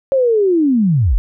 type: linear sweep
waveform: sine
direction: down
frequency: 551 to 34.65 Hz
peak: -10 dBFS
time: 0.12-1.18 s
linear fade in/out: 0 ms
effects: none